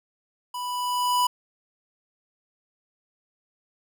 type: tone with level ramp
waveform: square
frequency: 987.8 Hz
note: B5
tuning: in tune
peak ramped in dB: -31 to -19 dBFS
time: 0.54-1.27 s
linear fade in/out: 5 ms
effects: none